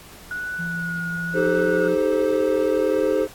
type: tone with vibrato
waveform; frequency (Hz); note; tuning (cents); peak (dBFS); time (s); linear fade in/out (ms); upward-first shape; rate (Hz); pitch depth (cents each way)
sine; 1462; F#6; -21; -26; 0.31-1.88; 2; sine; 1; 24
type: tone with pitch glide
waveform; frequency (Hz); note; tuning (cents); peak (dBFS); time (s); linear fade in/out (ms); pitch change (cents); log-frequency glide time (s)
sine; 169.9 to 177.42; F3 to F3; -47 to +28; -28; 0.58-1.96; 20; +75; 1.33-1.62
type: chord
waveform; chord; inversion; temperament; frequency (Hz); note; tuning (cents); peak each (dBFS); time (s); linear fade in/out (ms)
triangle; A half-diminished seventh; second; equal with one note detuned; 311.1 / 392 / 432.9 / 523.3; Eb4 / G4 / A4 / C5; 0 / 0 / -28 / 0; -23 / -22 / -21 / -20; 1.33-3.28; 50
effects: pink hiss -44 dBFS RMS until 3.34 s + AAC 64 kbps